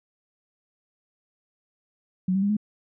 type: tone with pitch steps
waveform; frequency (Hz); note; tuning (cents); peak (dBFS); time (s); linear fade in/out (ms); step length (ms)
sine; 185 / 193.3 / 202 / 211; F#3 / G3 / G#3 / G#3; 0 / -24 / -48 / +28; -20; 2.28-2.568; 5; 72
effects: none